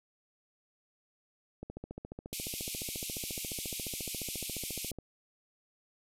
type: click train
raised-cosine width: 2 ms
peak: -28 dBFS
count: 49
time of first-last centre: 1.63-4.987 s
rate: 14.3 Hz
type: band-pass noise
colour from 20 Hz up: white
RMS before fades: -40 dBFS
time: 2.33-4.91 s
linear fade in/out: 0 ms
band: 2200 to 14000 Hz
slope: 96 dB/octave
effects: none